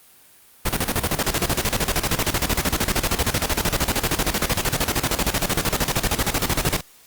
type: noise with tremolo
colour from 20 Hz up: pink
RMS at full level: -20 dBFS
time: 0.65-6.81 s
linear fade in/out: 10 ms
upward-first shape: square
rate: 13 Hz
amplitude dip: 75%
effects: white hiss -51 dBFS RMS until 7.06 s + Opus 32 kbps